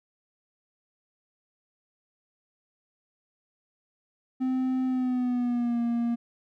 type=tone with pitch glide; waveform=triangle; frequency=258.3 to 235.5 Hz; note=C4 to A#3; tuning=-22 to +18 cents; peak=-22 dBFS; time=4.4-6.16 s; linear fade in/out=20 ms; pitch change=-160 cents; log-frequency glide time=4.86-5.8 s; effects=none